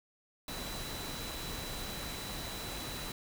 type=tone in noise; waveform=sine; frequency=3961 Hz; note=B7; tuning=4 cents sharp; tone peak=-46 dBFS; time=0.48-3.12 s; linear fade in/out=2 ms; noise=pink; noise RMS=-41 dBFS; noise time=0.48-3.12 s; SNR=-8 dB; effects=none